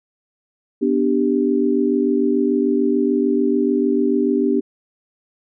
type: chord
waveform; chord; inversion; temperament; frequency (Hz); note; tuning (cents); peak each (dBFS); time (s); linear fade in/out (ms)
sine; G major; first; equal; 246.9 / 293.7 / 392; B3 / D4 / G4; 0 / 0 / 0; -19; 0.81-4.61; 20
effects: none